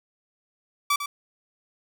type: tone with echo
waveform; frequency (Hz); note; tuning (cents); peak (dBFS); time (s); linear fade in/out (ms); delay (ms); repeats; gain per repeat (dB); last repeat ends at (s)
sawtooth; 1155; D6; -29; -16; 0.9-0.96; 5; 100; 1; -9; 1.06
effects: none